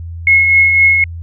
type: tone with tremolo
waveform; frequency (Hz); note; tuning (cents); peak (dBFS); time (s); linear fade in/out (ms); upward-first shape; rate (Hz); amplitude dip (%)
sine; 2172; C#7; -36; -4; 0.27-1.04; 2; triangle; 3.9; 45
effects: added 84 Hz sine -23 dBFS peak until 1.22 s

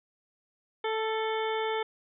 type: harmonic tone with a mistuned harmonic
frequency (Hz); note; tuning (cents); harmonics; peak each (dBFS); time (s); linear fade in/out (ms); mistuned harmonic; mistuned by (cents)
440; A4; 0; 1 / 2 / 3 / 4 / 5 / 7 / 8; -30 / -33 / -39 / -41 / -39 / -43 / -43; 0.84-1.83; 5; 3; +16
effects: none

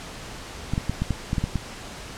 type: clicks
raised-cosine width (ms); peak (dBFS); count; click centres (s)
5; -11; 9; 0.736 / 0.779 / 0.896 / 1.02 / 1.107 / 1.331 / 1.382 / 1.44 / 1.557
effects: pink hiss -38 dBFS RMS until 2.17 s + low-pass 8000 Hz 12 dB/octave

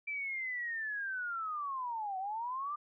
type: linear two-way sweep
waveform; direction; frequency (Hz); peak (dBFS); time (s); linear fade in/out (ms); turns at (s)
sine; down then up; 2341 to 740 to 1208; -35; 0.07-2.76; 10; 2.18
effects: none

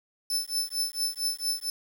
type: tone with tremolo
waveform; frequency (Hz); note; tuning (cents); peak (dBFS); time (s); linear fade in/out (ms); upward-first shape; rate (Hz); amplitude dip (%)
sawtooth; 5274; E8; 0; -21; 0.3-1.7; 2; triangle; 4.4; 100
effects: 8-bit

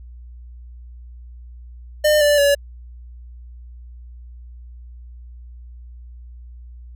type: tone with pitch steps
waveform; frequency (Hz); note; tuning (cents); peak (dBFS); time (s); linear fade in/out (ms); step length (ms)
square; 604 / 586.1 / 568.8; D5 / D5 / C#5; +48 / -4 / +45; -13; 2.04-2.55; 10; 170
effects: added 60 Hz sine -36 dBFS peak until 6.95 s

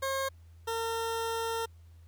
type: tone pair in turn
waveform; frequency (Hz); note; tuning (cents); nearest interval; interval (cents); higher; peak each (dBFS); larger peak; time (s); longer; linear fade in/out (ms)
20% pulse; 538 / 455.7; C5 / A#4; +48 / -39; minor third; 287; first; -25 / -26; first; 0.02-0.29 / 0.67-1.66; second; 10
effects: added 83 Hz sine -51 dBFS peak until 2.07 s + pink hiss -70 dBFS RMS until 2.07 s

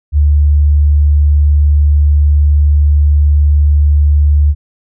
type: tone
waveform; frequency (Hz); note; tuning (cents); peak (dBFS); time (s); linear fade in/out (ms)
sine; 73.42; D2; 0; -5; 0.12-4.55; 50
effects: none

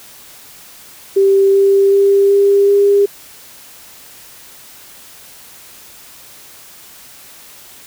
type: tone with pitch steps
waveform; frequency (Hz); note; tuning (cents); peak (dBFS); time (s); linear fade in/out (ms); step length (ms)
sine; 391.5 / 394.2 / 397 / 399.7 / 402.5; G4 / G4 / G4 / G4 / G4; -2 / +10 / +22 / +34 / +46; -7; 1.16-3.06; 10; 380
effects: white hiss -39 dBFS RMS until 7.86 s

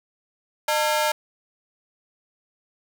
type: ring-modulated tone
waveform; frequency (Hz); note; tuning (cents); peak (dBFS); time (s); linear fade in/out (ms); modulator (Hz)
sawtooth; 754; F#5; +32; -13; 0.68-1.12; 5; 146
effects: 9-bit

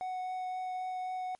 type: tone with vibrato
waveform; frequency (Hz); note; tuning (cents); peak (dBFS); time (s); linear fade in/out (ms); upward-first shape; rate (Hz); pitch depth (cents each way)
triangle; 740; F#5; 0; -32; 0.01-1.35; 0; triangle; 3.8; 8
effects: white hiss -73 dBFS RMS until 1.39 s + MP3 48 kbps

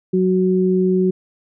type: tone pair together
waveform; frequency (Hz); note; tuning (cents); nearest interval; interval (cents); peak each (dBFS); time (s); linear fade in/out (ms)
sine; 185 / 370.8; F#3 / F#4; 0 / +4; octave; 1204; -16; 0.13-1.11; 10
effects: none

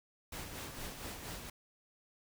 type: noise with tremolo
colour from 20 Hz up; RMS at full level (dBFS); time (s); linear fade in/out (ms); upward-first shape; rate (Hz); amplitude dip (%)
pink; -43; 0.32-1.5; 5; sine; 4.3; 45
effects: none

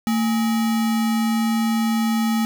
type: tone with sample-and-hold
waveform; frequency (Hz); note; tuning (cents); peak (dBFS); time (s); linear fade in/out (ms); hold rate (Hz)
sine; 224.9; A3; +38; -17; 0.07-2.45; 0; 1050
effects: none

